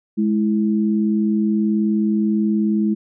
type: tone pair together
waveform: sine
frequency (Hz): 210.8 / 329.6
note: G#3 / E4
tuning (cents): +26 / 0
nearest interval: minor sixth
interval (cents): 774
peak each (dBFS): -16 / -22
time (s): 0.17-2.95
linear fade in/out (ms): 20
effects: none